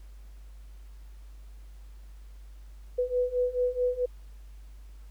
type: beating tone pair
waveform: sine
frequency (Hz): 493.9 / 498.5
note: B4 / B4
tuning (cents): 0 / +16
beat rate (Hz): 4.6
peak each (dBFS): -29 / -27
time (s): 2.98-4.06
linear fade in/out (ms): 10
effects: added 50 Hz sine -44 dBFS peak until 5.1 s + pink hiss -64 dBFS RMS until 5.1 s